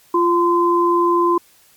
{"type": "tone pair together", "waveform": "sine", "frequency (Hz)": [346.6, 1029], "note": ["F4", "C6"], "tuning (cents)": [-13, -29], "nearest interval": "octave + perfect fifth", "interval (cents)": 1884, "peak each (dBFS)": -15, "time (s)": [0.14, 1.38], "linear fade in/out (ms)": 5, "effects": ["white hiss -52 dBFS RMS until 1.76 s", "MP3 96 kbps"]}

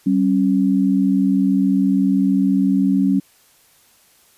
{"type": "tone pair together", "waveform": "sine", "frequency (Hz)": [193.1, 273.1], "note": ["G3", "C#4"], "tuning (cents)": [-26, -26], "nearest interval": "tritone", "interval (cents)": 600, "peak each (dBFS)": -16, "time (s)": [0.06, 3.2], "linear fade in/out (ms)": 10, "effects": ["white hiss -54 dBFS RMS until 4.37 s", "resampled to 32000 Hz"]}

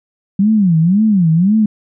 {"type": "tone with vibrato", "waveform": "sine", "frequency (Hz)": 187.3, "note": "F#3", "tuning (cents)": 21, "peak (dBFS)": -8, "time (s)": [0.39, 1.66], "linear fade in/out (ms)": 5, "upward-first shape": "sine", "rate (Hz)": 1.9, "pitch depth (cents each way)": 280, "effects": []}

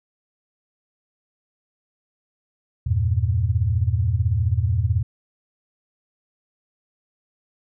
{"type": "chord", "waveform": "sine", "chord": "E diminished", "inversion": "none", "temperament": "equal", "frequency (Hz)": [82.41, 98, 116.54], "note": ["E2", "G2", "Bb2"], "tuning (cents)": [0, 0, 0], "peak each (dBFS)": -22, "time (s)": [2.86, 5.03], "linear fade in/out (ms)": 10, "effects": []}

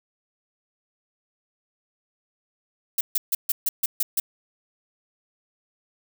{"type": "noise bursts", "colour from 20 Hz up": "violet", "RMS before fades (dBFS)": -22, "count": 8, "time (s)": [2.98, 4.2], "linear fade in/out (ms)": 5, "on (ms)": 30, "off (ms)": 140, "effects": []}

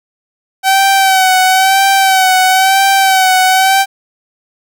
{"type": "tone with vibrato", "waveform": "sawtooth", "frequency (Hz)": 763, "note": "G5", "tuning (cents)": -47, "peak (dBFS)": -3, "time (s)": [0.63, 3.86], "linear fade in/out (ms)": 50, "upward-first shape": "sine", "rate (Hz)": 1, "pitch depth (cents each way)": 42, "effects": []}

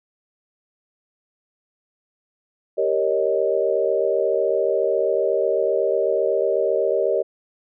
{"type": "chord", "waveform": "sine", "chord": "Eb dominant seventh", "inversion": "first", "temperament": "equal", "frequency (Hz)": [392, 466.2, 554.4, 622.3], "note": ["G4", "Bb4", "Db5", "Eb5"], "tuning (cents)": [0, 0, 0, 0], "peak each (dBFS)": -23, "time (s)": [2.77, 7.23], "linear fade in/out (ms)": 20, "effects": []}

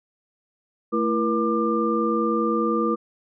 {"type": "tone cluster", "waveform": "sine", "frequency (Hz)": [222.3, 332.3, 477, 1193], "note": ["A3", "E4", "A#4", "D6"], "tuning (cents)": [18, 14, 40, 27], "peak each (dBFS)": -25, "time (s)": [0.92, 2.96], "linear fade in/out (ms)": 20, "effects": []}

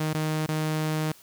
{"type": "tone with dropouts", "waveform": "sawtooth", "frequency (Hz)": 155.56, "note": "D#3", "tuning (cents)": 0, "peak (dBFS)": -21, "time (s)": [0, 1.12], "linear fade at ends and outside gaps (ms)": 5, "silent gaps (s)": [[0.133, 0.145], [0.463, 0.486]], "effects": ["white hiss -53 dBFS RMS until 1.22 s"]}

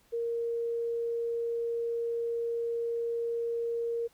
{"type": "tone", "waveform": "sine", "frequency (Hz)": 466.2, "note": "A#4", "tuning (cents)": 0, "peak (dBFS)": -29, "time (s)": [0.12, 4.08], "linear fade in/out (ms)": 20, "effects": ["pink hiss -65 dBFS RMS until 4.13 s"]}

